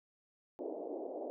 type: band-pass noise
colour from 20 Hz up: pink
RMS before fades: -42 dBFS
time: 0.59-1.3 s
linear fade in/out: 0 ms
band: 290 to 710 Hz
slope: 48 dB/octave
effects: none